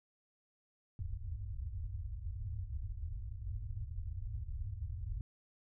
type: low-pass noise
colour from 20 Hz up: white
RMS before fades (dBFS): -41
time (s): 0.99-5.21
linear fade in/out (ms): 2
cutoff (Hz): 110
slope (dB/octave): 96
effects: none